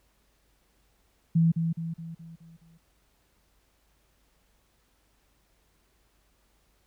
sine tone with echo, 164.9 Hz, E3, 1 cent sharp, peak -18 dBFS, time 1.35-1.52 s, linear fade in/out 10 ms, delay 210 ms, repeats 6, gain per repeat -6 dB, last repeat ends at 2.78 s, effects added 50 Hz sine -69 dBFS peak until 6.86 s + pink hiss -69 dBFS RMS until 6.86 s

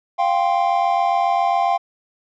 triangle chord, F suspended second, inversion none, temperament just, 698.5 / 785.8 / 1047.7 Hz, F5 / G5 / C6, 0 / +4 / +2 cents, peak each -17 / -17 / -22 dBFS, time 0.18-1.78 s, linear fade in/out 20 ms, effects resampled to 16000 Hz

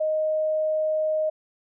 sine tone, 622.3 Hz, D#5, in tune, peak -21 dBFS, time 0-1.3 s, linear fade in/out 10 ms, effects none

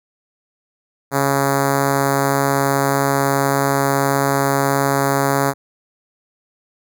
5% pulse tone with notch filter, 138.59 Hz, C#3, in tune, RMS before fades -17 dBFS, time 1.11-5.54 s, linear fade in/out 50 ms, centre 3100 Hz, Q 0.54, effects none

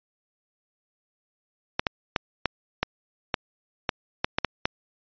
clicks, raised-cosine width 0.3 ms, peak -6 dBFS, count 11, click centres 1.795 / 1.868 / 2.162 / 2.457 / 2.83 / 3.342 / 3.892 / 4.245 / 4.385 / 4.447 / 4.655 s, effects resampled to 11025 Hz

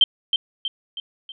sine tone with echo, 3136 Hz, G7, in tune, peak -10 dBFS, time 0.01-0.04 s, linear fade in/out 2 ms, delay 320 ms, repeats 4, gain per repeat -6 dB, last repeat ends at 1.32 s, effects none

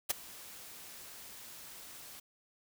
white noise with ADSR envelope, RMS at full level -28 dBFS, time 0.09-2.2 s, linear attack 17 ms, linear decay 12 ms, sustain -22 dB, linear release 7 ms, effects none

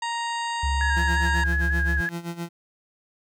harmonic tone, 934 Hz, A#5, 3 cents sharp, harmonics 1 / 2 / 3 / 4 / 5 / 7 / 8 / 9, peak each -27 / -33 / -37 / -39 / -41 / -44 / -45 / -46 dBFS, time 0.02-1.44 s, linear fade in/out 5 ms
sine tone with pitch glide, 69.3 to 70.11 Hz, C#2 to C#2, 0 to +20 cents, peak -22 dBFS, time 0.63-2.01 s, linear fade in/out 5 ms, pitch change +20 cents, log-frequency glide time 0.9-1.18 s
sine tone with vibrato, 1661.2 Hz, G#6, in tune, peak -24 dBFS, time 0.81-2.09 s, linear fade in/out 0 ms, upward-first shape square, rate 5.6 Hz, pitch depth 25 cents each way
30% pulse tone with tremolo, 170.4 Hz, F3, 42 cents flat, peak -25 dBFS, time 0.96-2.49 s, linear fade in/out 10 ms, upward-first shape sine, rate 7.7 Hz, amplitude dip 80%
effects none

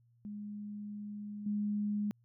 sine tone with level steps, 207.4 Hz, G#3, 2 cents flat, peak -40 / -31 dBFS, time 0.25-2.11 s, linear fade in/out 0 ms, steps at 1.46 s, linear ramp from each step 5 ms, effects added 118 Hz sine -65 dBFS peak until 2.24 s

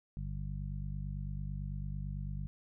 harmonic tone, 49 Hz, G1, in tune, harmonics 1 / 2 / 3 / 4, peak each -39 / -44 / -41 / -48 dBFS, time 0.17-2.47 s, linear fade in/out 0 ms, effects none

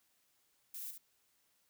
violet noise with echo, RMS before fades -45 dBFS, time 0.74-0.91 s, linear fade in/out 5 ms, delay 70 ms, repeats 1, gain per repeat -6 dB, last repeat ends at 0.98 s, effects white hiss -75 dBFS RMS until 1.69 s

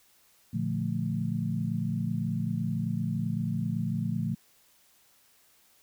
sine chord, Bb major seventh, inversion none, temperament equal, 116.54 / 146.83 / 174.61 / 220 Hz, Bb2 / D3 / F3 / A3, 0 / 0 / 0 / 0 cents, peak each -33 / -34 / -32 / -33 dBFS, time 0.53-4.35 s, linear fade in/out 10 ms, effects white hiss -63 dBFS RMS until 5.82 s

